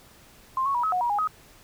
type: tone with pitch steps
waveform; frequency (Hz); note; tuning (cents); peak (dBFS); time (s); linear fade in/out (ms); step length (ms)
sine; 1052 / 1106 / 965 / 1282 / 729 / 956 / 821 / 1262; C6 / C#6 / B5 / E6 / F#5 / A#5 / G#5 / D#6; +9 / -4 / -40 / -49 / -26 / +43 / -20 / +24; -22; 0.57-1.274; 2; 88
effects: pink hiss -53 dBFS RMS until 1.63 s